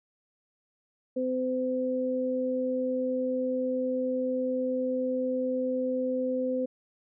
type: tone pair together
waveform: sine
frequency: 255.8 / 511.6 Hz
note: C4 / C5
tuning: -39 / -39 cents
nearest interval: octave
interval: 1200 cents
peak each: -30 / -28 dBFS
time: 1.16-6.66 s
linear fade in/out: 10 ms
effects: none